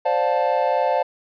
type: chord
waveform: triangle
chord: D minor seventh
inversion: third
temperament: equal with one note detuned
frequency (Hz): 523.3 / 587.3 / 709.4 / 880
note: C5 / D5 / F5 / A5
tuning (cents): 0 / 0 / +27 / 0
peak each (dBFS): -21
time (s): 0.05-1.03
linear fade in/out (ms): 10
effects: resampled to 11025 Hz